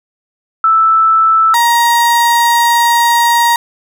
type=tone pair in turn; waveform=sine / 35% pulse; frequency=1318.5 / 941.6 Hz; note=E6 / A#5; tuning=0 / +17 cents; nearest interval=tritone; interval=583 cents; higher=first; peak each=-6 dBFS; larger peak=neither; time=0.64-1.54 / 1.54-3.56 s; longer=second; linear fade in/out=2 ms; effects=none